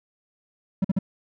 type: tone bursts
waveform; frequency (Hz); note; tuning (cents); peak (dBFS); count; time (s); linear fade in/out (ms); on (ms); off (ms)
triangle; 191.9; G3; -37; -16; 3; 0.82-0.989; 5; 25; 47
effects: none